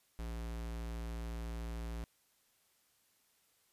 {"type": "tone", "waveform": "square", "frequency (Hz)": 57.1, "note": "A#1", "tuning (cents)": -35, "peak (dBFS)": -40, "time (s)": [0.19, 2.04], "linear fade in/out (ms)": 0, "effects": ["white hiss -73 dBFS RMS until 3.72 s", "resampled to 32000 Hz"]}